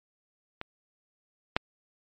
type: clicks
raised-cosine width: 0.3 ms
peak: -19 / -6 dBFS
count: 2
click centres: 0.614 / 1.565 s
effects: low-pass 4000 Hz 12 dB/octave + MP3 64 kbps